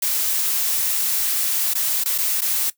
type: noise with dropouts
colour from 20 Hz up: blue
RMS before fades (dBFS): -21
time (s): 0.02-2.7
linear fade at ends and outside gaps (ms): 5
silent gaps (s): 1.737-1.751 / 2.038-2.057 / 2.18-2.184 / 2.408-2.417
effects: noise-tail reverb RT60 0.1 s tail -17 dB re dry